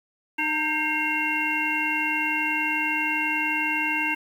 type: harmonic tone with a mistuned harmonic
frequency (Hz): 305.1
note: D#4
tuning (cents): -34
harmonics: 1 / 3 / 5 / 7 / 9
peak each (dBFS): -32 / -30 / -31 / -28 / -26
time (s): 0.38-4.15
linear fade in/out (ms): 10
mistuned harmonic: 5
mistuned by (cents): +63
effects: 8-bit